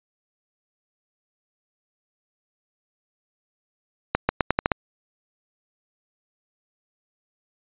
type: accelerating click train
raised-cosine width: 0.5 ms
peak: -3 dBFS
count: 7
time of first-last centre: 4.15-4.718 s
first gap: 140 ms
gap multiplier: 0.84
effects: resampled to 8000 Hz